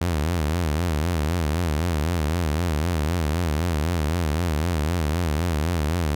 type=tone with vibrato; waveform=sawtooth; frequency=80.9 Hz; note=E2; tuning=32 cents flat; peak=-17 dBFS; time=0.01-6.15 s; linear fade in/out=5 ms; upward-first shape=sine; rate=3.9 Hz; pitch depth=170 cents each way; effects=none